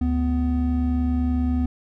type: tone pair together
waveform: triangle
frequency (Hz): 73.1 / 249.6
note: D2 / B3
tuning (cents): -7 / +19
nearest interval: octave + major sixth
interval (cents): 2126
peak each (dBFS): -20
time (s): 0.01-1.66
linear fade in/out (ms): 5
effects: none